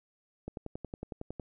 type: click train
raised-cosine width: 2 ms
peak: -25 dBFS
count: 11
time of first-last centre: 0.48-1.397 s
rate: 10.9 Hz
effects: none